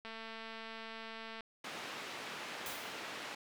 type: click train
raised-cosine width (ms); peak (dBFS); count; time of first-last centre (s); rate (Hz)
0.3; -31; 305; 0.05-1.407; 224
type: band-pass noise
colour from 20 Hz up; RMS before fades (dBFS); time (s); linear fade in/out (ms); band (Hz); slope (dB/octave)
white; -45; 1.64-3.35; 5; 200 to 2800; 12
type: noise with exponential decay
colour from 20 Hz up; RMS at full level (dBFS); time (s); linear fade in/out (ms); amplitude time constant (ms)
white; -42; 2.66-3.12; 1; 100
effects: none